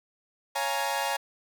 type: chord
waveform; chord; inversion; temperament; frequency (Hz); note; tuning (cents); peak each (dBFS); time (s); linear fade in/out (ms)
sawtooth; Bb minor seventh; first; equal with one note detuned; 554.4 / 698.5 / 834.5 / 932.3; Db5 / F5 / Ab5 / Bb5; 0 / 0 / +8 / 0; -30 / -32 / -27 / -28; 0.55-1.17; 10
effects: none